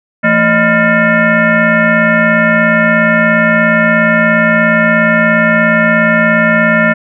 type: tone with frequency modulation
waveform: sine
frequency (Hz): 1006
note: B5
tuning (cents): +32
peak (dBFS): -6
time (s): 0.23-6.94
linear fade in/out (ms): 20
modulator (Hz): 391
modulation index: 2.7
effects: none